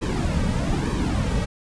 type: noise with flanger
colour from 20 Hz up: brown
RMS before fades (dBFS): -23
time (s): 0.01-1.46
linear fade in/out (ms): 20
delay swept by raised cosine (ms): 1.4 to 2.9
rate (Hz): 1.1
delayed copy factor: -0.7
effects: resampled to 22050 Hz